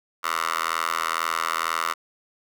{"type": "tone with high-pass filter", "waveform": "10% pulse", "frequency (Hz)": 82.1, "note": "E2", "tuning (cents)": -6, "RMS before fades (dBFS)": -26, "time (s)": [0.23, 1.94], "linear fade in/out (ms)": 20, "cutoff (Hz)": 1200, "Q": 2.8, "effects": []}